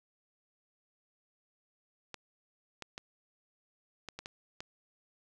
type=clicks; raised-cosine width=0.2 ms; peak=-24 dBFS; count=7; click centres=2.143 / 2.823 / 2.979 / 4.087 / 4.19 / 4.259 / 4.605 s; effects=none